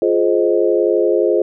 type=chord; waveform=sine; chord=F minor seventh; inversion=none; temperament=equal with one note detuned; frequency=349.2 / 420.9 / 523.3 / 622.3 Hz; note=F4 / Ab4 / C5 / Eb5; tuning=0 / +23 / 0 / 0 cents; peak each=-16 / -16 / -18 / -21 dBFS; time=0.02-1.42 s; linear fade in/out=2 ms; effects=none